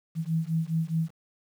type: beating tone pair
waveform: sine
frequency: 160 / 164.8 Hz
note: D#3 / E3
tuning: +49 / 0 cents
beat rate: 4.8 Hz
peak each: -28 / -28 dBFS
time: 0.15-1.11 s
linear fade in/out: 50 ms
effects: 9-bit